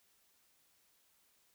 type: silence
effects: white hiss -72 dBFS RMS until 1.54 s